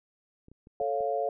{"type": "clicks", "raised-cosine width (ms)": 3, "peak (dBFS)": -39, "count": 5, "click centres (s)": [0.484, 0.516, 0.671, 0.814, 1.007]}
{"type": "chord", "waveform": "sine", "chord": "A augmented", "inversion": "none", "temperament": "equal", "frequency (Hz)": [440, 554.4, 698.5], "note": ["A4", "C#5", "E#5"], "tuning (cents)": [0, 0, 0], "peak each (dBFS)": [-32, -31, -30], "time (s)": [0.8, 1.29], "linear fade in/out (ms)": 2}
{"effects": []}